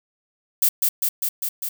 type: noise with echo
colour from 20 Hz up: violet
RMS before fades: -17 dBFS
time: 0.62-0.69 s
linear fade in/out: 5 ms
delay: 200 ms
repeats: 5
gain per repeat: -2 dB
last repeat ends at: 1.69 s
effects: none